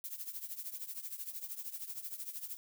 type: noise with tremolo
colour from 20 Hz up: violet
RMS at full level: -40 dBFS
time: 0.04-2.57 s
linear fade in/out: 0 ms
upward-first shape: triangle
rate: 13 Hz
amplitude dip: 85%
effects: none